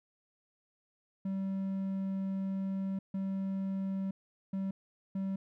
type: tone bursts at uneven times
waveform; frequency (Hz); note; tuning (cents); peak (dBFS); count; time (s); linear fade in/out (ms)
triangle; 192.9; G3; -28; -30; 4; 1.25-2.99 / 3.14-4.11 / 4.53-4.71 / 5.15-5.36; 5
effects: none